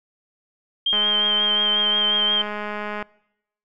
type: tone with vibrato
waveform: sine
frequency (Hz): 3165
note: G7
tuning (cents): +16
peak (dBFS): -17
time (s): 0.86-2.42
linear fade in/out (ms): 5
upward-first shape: triangle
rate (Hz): 5.6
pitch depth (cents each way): 41
type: click train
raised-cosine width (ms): 0.5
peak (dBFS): -15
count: 439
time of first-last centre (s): 0.93-3.026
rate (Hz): 209
effects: noise-tail reverb RT60 0.8 s tail -23 dB re dry

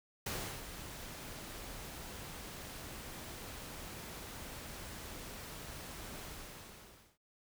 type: noise with ADSR envelope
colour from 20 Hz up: pink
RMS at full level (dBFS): -38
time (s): 0.26-7.18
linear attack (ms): 6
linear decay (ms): 340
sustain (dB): -9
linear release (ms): 920
effects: none

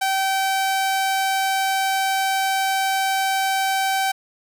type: tone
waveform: sawtooth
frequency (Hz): 772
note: G5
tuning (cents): -27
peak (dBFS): -15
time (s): 0.01-4.12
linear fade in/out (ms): 10
effects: none

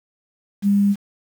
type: tone with quantisation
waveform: sine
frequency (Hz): 201.3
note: G3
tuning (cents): +46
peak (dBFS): -13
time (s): 0.62-0.96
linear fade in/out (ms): 50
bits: 7
effects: none

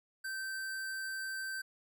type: tone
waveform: square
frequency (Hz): 1554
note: G6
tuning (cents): -16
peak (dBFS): -38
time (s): 0.24-1.62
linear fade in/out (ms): 10
effects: none

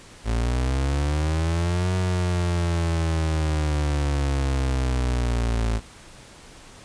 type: linear two-way sweep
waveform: 35% pulse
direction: up then down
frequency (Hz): 54.8 to 92.5 to 54.8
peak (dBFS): -19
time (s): 0.24-5.81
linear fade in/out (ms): 50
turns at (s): 1.94
effects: pink hiss -46 dBFS RMS until 6.84 s + resampled to 22050 Hz

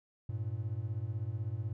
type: beating tone pair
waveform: triangle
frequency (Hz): 100 / 116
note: G2 / A#2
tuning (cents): +35 / -8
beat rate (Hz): 16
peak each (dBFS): -35 / -35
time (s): 0.29-1.73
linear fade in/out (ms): 5
effects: none

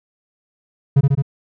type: tone with echo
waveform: triangle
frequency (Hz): 138.6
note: C#3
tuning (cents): 0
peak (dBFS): -6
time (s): 0.96-1.01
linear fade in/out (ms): 10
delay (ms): 71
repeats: 3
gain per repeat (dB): -2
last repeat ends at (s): 1.223
effects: none

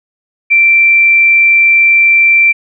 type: tone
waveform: sine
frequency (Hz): 2349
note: D7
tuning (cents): 0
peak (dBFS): -4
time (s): 0.5-2.53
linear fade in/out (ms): 20
effects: none

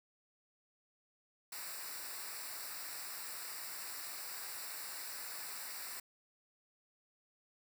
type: noise with comb filter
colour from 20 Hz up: white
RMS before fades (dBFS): -45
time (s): 1.52-6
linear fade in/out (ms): 5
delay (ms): 0.31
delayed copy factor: -0.8
effects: none

